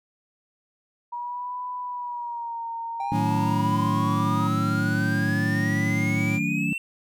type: tone with vibrato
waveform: sine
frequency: 956 Hz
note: A#5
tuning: 43 cents sharp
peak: -29 dBFS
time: 1.12-4.48 s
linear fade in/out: 10 ms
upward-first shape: sine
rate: 0.45 Hz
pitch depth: 66 cents each way
type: exponential sweep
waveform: triangle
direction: up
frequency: 784 to 2717 Hz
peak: -26 dBFS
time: 3-6.78 s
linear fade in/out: 2 ms
type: tone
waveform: square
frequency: 110.2 Hz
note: A2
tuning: 3 cents sharp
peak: -27 dBFS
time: 3.11-6.4 s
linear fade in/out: 50 ms
type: chord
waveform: sine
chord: D# half-diminished seventh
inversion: none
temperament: equal with one note detuned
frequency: 155.56 / 185 / 220 / 283.8 Hz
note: D#3 / F#3 / A3 / C#4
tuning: 0 / 0 / 0 / +41 cents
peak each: -29 dBFS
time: 3.12-6.73 s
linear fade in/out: 0 ms
effects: none